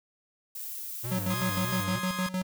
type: noise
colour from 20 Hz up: violet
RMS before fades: -38 dBFS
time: 0.55-1.84 s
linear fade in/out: 5 ms
type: tone with vibrato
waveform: square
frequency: 110 Hz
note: A2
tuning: in tune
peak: -34 dBFS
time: 1.03-2 s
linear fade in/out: 20 ms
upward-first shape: sine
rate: 3.3 Hz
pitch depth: 230 cents each way
type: tone with tremolo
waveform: square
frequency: 185 Hz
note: F#3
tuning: in tune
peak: -28 dBFS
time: 1.11-2.43 s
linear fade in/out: 10 ms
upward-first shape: square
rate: 6.5 Hz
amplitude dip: 75%
type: chord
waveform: sawtooth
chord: Ab major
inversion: first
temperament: equal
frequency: 1046.5 / 1244.5 / 1661.2 Hz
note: C6 / Eb6 / Ab6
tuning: 0 / 0 / 0 cents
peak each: -34 dBFS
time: 1.3-2.29 s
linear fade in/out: 5 ms
effects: none